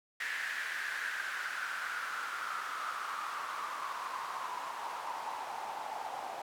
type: noise with band-pass filter sweep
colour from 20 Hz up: white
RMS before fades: -39 dBFS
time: 0.2-6.42 s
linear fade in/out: 5 ms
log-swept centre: 1800 to 780 Hz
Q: 5.7
effects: none